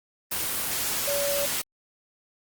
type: tone in noise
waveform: sine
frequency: 569 Hz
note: C#5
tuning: 45 cents sharp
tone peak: -26 dBFS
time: 1.07-1.46 s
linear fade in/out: 10 ms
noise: white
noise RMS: -28 dBFS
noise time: 0.31-1.62 s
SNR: -1 dB
effects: Opus 24 kbps